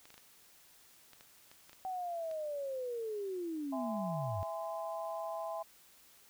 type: clicks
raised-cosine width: 0.2 ms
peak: -37 dBFS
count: 10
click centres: 0.055 / 0.104 / 0.142 / 0.179 / 1.133 / 1.209 / 1.515 / 1.695 / 1.731 / 2.313 s
type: linear sweep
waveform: sine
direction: down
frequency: 760 to 86.7 Hz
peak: -36 dBFS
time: 1.85-4.43 s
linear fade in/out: 0 ms
type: chord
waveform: sine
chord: E augmented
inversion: none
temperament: just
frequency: 659.3 / 824.1 / 1030.1 Hz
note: E5 / G#5 / B#5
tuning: 0 / -14 / -27 cents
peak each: -39 / -43 / -44 dBFS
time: 3.72-5.63 s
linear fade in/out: 10 ms
effects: white hiss -62 dBFS RMS until 6.29 s